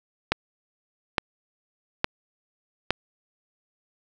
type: click train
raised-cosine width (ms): 0.3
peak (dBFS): -4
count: 4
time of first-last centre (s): 0.32-2.906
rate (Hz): 1.16
effects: none